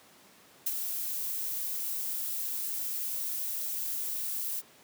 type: noise with ADSR envelope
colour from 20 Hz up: violet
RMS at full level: -28 dBFS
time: 0.66-4.62 s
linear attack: 7 ms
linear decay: 39 ms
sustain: -6 dB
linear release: 34 ms
effects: pink hiss -57 dBFS RMS until 4.83 s + high-pass 200 Hz 12 dB/octave